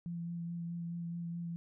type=tone with vibrato; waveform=sine; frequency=170.3 Hz; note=F3; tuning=43 cents flat; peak=-37 dBFS; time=0.06-1.56 s; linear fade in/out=0 ms; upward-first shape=sine; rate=4.7 Hz; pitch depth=15 cents each way; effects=none